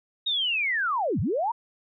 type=linear two-way sweep; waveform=sine; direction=down then up; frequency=3776 to 77.78 to 975 Hz; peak=-23 dBFS; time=0.26-1.52 s; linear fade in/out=10 ms; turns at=1.2 s; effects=none